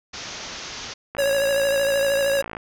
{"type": "low-pass noise", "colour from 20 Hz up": "white", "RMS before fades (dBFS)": -35, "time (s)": [0.13, 0.94], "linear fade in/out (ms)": 10, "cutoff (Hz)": 6600, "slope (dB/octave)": 96}
{"type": "click train", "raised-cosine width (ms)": 0.5, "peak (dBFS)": -17, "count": 80, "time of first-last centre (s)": [1.15, 2.568], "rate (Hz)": 55.7}
{"type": "tone with vibrato", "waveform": "square", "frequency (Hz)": 554.4, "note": "C#5", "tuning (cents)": 0, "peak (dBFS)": -19, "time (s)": [1.18, 2.42], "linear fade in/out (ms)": 10, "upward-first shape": "triangle", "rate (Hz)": 13, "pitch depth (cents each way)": 46}
{"effects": []}